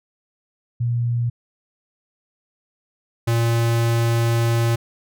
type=tone pair in turn; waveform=sine / square; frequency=119.2 / 116.28 Hz; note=A#2 / A#2; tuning=+39 / -4 cents; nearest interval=unison; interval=43 cents; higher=first; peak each=-18 / -17 dBFS; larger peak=second; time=0.8-1.3 / 3.27-4.76 s; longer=second; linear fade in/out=10 ms; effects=none